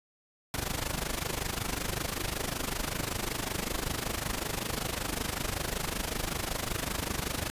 pink noise with amplitude modulation, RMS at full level -30 dBFS, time 0.54-7.5 s, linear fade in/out 0 ms, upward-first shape sine, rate 25.3 Hz, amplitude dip 80%, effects resampled to 32000 Hz

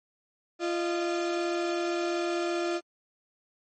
35% pulse tone pair together, 345.2 / 615 Hz, F4 / D#5, -20 / -20 cents, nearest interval minor seventh, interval 1000 cents, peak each -26 / -33 dBFS, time 0.59-2.81 s, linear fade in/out 50 ms, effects low-pass 7000 Hz 12 dB/octave + MP3 32 kbps

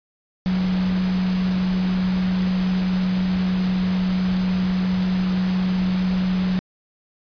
sine tone in noise, 184.8 Hz, F#3, 2 cents flat, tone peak -18 dBFS, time 0.46-6.59 s, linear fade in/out 0 ms, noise pink, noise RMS -32 dBFS, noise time 0.46-6.59 s, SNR +11 dB, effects resampled to 11025 Hz

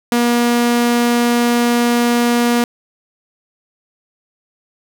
sawtooth tone, 238.9 Hz, A#3, 43 cents sharp, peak -8 dBFS, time 0.12-2.64 s, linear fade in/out 2 ms, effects none

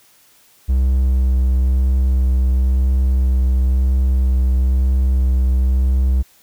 triangle tone with vibrato, 64.4 Hz, C2, 27 cents flat, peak -10 dBFS, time 0.68-6.23 s, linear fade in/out 20 ms, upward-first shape sine, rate 0.99 Hz, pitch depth 15 cents each way, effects white hiss -52 dBFS RMS until 6.42 s

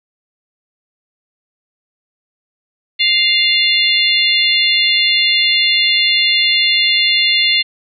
harmonic tone, 699 Hz, F5, 1 cent sharp, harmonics 3 / 4 / 5 / 6, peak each -16 / -16 / -16 / -16 dBFS, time 2.99-7.63 s, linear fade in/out 20 ms, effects none

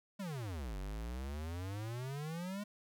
square exponential two-way sweep, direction down then up, 210.4 to 46.25 to 210.4 Hz, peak -40 dBFS, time 0.19-2.64 s, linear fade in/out 10 ms, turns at 0.78 s, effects 12-bit

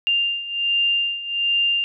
sine beating tone pair, 2794 / 2795.3 Hz, F7 / F7, 0 / +1 cents, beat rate 1.3 Hz, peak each -24 / -20 dBFS, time 0.07-1.84 s, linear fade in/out 0 ms, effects none

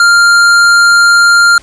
triangle tone with hard clipping, 1396.9 Hz, F6, in tune, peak -5 dBFS, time 0-1.58 s, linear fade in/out 2 ms, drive 17 dB, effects pink hiss -39 dBFS RMS until 1.62 s + resampled to 22050 Hz

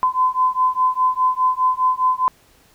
sine beating tone pair, 1018 / 1022.9 Hz, C6 / C6, -48 / -39 cents, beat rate 4.9 Hz, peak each -18 dBFS, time 0.03-2.28 s, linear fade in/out 0 ms, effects pink hiss -54 dBFS RMS until 2.74 s

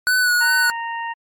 square tone with vibrato, 1480 Hz, F#6, in tune, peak -15 dBFS, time 0.07-0.7 s, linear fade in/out 0 ms, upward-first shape sine, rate 2.6 Hz, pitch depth 29 cents each way
harmonic tone, 926 Hz, A#5, 12 cents flat, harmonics 1 / 2 / 3, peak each -25 / -29 / -36 dBFS, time 0.4-1.14 s, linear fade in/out 20 ms
effects MP3 64 kbps

